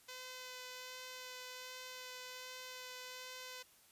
5% pulse tone with vibrato, 507 Hz, B4, 45 cents sharp, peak -36 dBFS, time 0.08-3.63 s, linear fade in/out 10 ms, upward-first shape sine, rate 1.3 Hz, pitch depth 10 cents each way, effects white hiss -66 dBFS RMS until 3.91 s + resampled to 32000 Hz

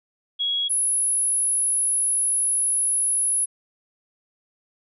sine tone pair in turn, 3322 / 10547 Hz, G#7 / E9, 0 / 0 cents, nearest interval octave + minor sixth, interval 2000 cents, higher second, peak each -21 / -19 dBFS, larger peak second, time 0.39-0.69 / 0.69-3.46 s, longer second, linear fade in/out 20 ms, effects none

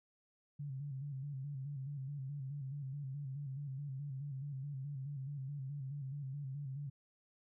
sine tone with vibrato, 138.59 Hz, C#3, in tune, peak -40 dBFS, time 0.59-6.9 s, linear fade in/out 10 ms, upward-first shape square, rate 4.7 Hz, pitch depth 73 cents each way, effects none

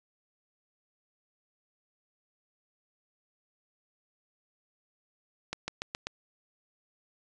accelerating click train, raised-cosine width 0.2 ms, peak -16 dBFS, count 5, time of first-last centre 5.53-6.07 s, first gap 150 ms, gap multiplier 0.93, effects resampled to 22050 Hz

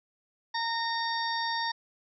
harmonic tone, 921 Hz, A#5, 21 cents flat, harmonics 1 / 2 / 4 / 5 / 6, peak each -31 / -34 / -37 / -38 / -39 dBFS, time 0.54-1.72 s, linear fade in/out 10 ms, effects none

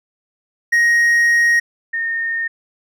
triangle / sine tone pair in turn, 1877 / 1833.1 Hz, A#6 / A#6, +11 / -30 cents, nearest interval unison, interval 41 cents, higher first, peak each -9 / -18 dBFS, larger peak first, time 0.72-1.6 / 1.93-2.48 s, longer first, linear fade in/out 10 ms, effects none

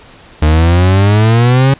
40% pulse exponential sweep, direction up, 75 to 138.4 Hz, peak -5 dBFS, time 0.42-1.74 s, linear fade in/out 5 ms, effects pink hiss -39 dBFS RMS until 1.79 s + resampled to 8000 Hz

